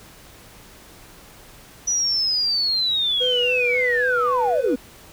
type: linear sweep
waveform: sine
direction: down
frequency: 5920 to 233.1 Hz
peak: -18 dBFS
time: 1.87-4.76 s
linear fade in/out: 10 ms
type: tone with vibrato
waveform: triangle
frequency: 493.9 Hz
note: B4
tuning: in tune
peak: -19 dBFS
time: 3.2-4.76 s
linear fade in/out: 20 ms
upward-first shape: sine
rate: 3.7 Hz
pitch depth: 28 cents each way
effects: tanh soft clip ceiling -9 dBFS + pink hiss -46 dBFS RMS until 5.12 s